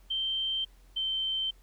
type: tone pair in turn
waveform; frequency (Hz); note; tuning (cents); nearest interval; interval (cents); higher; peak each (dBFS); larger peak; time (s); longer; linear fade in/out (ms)
sine; 3130 / 3107; G7 / G7; -3 / -16; unison; 13; first; -28; neither; 0.1-0.65 / 0.96-1.51; neither; 10
effects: added 44 Hz sine -54 dBFS peak until 1.62 s + pink hiss -65 dBFS RMS until 1.62 s